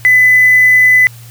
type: tone with quantisation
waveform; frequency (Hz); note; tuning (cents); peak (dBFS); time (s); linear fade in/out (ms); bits
sine; 2005; B6; +26; -4; 0.05-1.07; 0; 4
effects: added 117 Hz sine -32 dBFS peak until 1.3 s + white hiss -40 dBFS RMS until 1.3 s

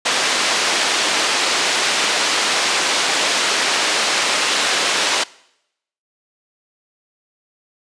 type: band-pass noise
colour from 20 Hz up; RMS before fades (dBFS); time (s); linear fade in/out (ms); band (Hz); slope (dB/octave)
white; -18; 0.05-5.24; 10; 340 to 4700; 12
effects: noise-tail reverb RT60 0.8 s tail -22 dB re dry + resampled to 22050 Hz

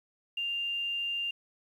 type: tone with quantisation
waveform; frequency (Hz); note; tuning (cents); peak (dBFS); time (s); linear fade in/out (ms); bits
sine; 2794; F7; 0; -30; 0.37-1.31; 5; 10
effects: none

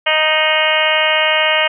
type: harmonic tone with a mistuned harmonic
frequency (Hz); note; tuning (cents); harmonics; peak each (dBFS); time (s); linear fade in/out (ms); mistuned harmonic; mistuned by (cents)
311.1; D#4; 0; 2 / 3 / 4 / 5 / 6 / 7 / 8 / 9 / 10; -18 / -22 / -23 / -23 / -20 / -19 / -21 / -18 / -24; 0.06-1.68; 10; 9; +29
effects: none

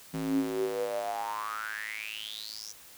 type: tone with high-pass filter sweep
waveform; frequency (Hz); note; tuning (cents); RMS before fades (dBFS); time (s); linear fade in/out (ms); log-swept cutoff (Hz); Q
square; 54; A1; -32; -34; 0.13-2.73; 20; 200 to 6000; 10
effects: white hiss -52 dBFS RMS until 2.97 s

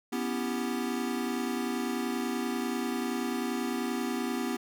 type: chord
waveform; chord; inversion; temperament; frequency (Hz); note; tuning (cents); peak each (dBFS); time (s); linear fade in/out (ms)
square; C# half-diminished seventh; third; equal; 246.9 / 277.2 / 329.6 / 392; B3 / C#4 / E4 / G4; 0 / 0 / 0 / 0; -33 / -38 / -38 / -38; 0.12-4.57; 10
effects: none

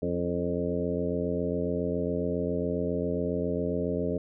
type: harmonic tone with a mistuned harmonic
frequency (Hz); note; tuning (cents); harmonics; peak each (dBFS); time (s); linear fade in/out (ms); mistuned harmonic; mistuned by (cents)
87.31; F2; 0; 1 / 2 / 3 / 4 / 5 / 6 / 7; -37 / -33 / -33 / -37 / -32 / -35 / -36; 0.02-4.18; 5; 4; -47
effects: none

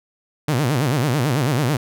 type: tone with vibrato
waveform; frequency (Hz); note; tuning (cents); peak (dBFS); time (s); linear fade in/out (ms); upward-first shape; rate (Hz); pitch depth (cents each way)
sawtooth; 135.3; C#3; -42; -13; 0.48-1.77; 5; sine; 9.1; 250
effects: none

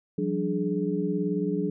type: tone cluster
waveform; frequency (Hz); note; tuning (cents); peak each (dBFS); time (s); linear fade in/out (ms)
sine; 173.7 / 192.1 / 293.7 / 420.9; F3 / G3 / D4 / G#4; -9 / -35 / 0 / +23; -30; 0.18-1.7; 5
effects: none

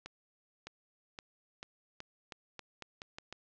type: accelerating click train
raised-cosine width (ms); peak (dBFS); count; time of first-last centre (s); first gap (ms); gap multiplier
0.2; -26; 11; 0.06-3.326; 610; 0.85
effects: low-pass 6000 Hz 12 dB/octave

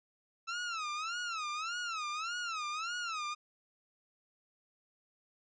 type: tone with vibrato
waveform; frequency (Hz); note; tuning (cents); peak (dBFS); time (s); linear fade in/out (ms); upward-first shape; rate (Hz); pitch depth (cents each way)
sawtooth; 1316; E6; -3; -32; 0.47-3.35; 20; sine; 1.7; 170
effects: resampled to 16000 Hz

